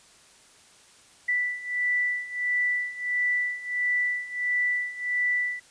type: beating tone pair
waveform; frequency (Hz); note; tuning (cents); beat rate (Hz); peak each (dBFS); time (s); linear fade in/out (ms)
sine; 1972 / 1973.5; B6 / B6; -3 / -2; 1.5; -29 / -26; 1.28-5.6; 10
effects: white hiss -55 dBFS RMS until 5.7 s + resampled to 22050 Hz